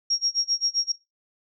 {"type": "tone with tremolo", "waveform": "sine", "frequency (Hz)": 5588, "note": "F8", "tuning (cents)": 0, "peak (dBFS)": -19, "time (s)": [0.1, 0.92], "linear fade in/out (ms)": 5, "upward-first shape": "sine", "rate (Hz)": 7.6, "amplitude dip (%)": 100, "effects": ["noise-tail reverb RT60 0.2 s tail -17 dB re dry"]}